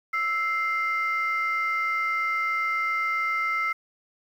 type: tone pair together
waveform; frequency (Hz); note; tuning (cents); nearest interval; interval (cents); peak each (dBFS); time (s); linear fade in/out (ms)
sine; 1318.5 / 2091; E6 / C7; 0 / -2; minor sixth; 798; -25 / -25; 0.13-3.73; 10
effects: tanh soft clip ceiling -18 dBFS + 9-bit